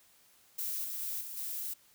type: noise with level steps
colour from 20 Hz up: violet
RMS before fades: -36 / -39 / -37 / -43 / -38 dBFS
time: 0.58-1.74 s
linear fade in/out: 10 ms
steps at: 0.84 / 0.99 / 1.21 / 1.37 s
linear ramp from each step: 2 ms
effects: white hiss -64 dBFS RMS until 1.94 s